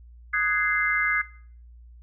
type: chord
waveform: sine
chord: Ab dominant seventh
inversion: second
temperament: just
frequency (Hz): 1245.9 / 1495.1 / 1661.2 / 2077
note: Eb6 / Gb6 / Ab6 / C7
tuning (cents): +2 / +18 / 0 / -13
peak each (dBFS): -30 / -29 / -25 / -26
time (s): 0.33-1.22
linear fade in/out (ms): 10
effects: noise-tail reverb RT60 0.5 s tail -19 dB re dry + added 59 Hz sine -45 dBFS peak until 2.02 s